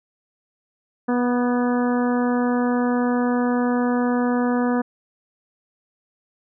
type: harmonic tone with a mistuned harmonic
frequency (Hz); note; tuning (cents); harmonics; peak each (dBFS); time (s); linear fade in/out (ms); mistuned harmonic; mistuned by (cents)
244.6; B3; -16; 1 / 2 / 3 / 4 / 5 / 6 / 7; -19 / -25 / -29 / -31 / -33 / -35 / -36; 1.08-4.82; 10; 6; +30
effects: none